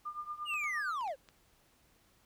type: tone with tremolo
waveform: sine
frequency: 1204 Hz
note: D6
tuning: 43 cents sharp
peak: -35 dBFS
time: 0.05-0.92 s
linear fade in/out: 10 ms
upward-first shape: triangle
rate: 8.6 Hz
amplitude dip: 90%
type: linear sweep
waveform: triangle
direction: down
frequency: 2936 to 491.2 Hz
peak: -32 dBFS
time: 0.45-1.16 s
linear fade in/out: 50 ms
type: clicks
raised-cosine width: 0.2 ms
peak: -37 dBFS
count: 5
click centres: 0.539 / 0.641 / 1.01 / 1.077 / 1.288 s
effects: pink hiss -68 dBFS RMS until 2.25 s